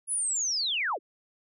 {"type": "linear sweep", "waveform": "sine", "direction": "down", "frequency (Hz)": [10540, 267.7], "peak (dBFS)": -26, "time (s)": [0.07, 0.99], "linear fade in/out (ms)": 50, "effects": []}